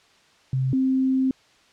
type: tone pair in turn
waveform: sine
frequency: 131.3 / 262.6 Hz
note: C3 / C4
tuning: +6 / +6 cents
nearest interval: octave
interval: 1200 cents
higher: second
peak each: -20 / -18 dBFS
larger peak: second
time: 0.53-0.73 / 0.73-1.31 s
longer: second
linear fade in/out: 2 ms
effects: white hiss -57 dBFS RMS until 1.72 s + low-pass 5000 Hz 12 dB/octave